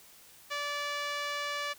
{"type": "tone with band-pass filter", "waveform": "5% pulse", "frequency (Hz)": 580, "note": "D5", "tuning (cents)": -22, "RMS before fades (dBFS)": -35, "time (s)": [0.5, 1.74], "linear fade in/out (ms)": 20, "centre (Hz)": 1200, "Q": 0.73, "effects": ["white hiss -56 dBFS RMS until 1.78 s"]}